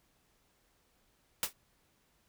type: noise with exponential decay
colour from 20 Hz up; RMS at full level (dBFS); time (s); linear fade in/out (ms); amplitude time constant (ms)
white; -27; 1.43-1.53; 1; 21
effects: pink hiss -72 dBFS RMS until 2.28 s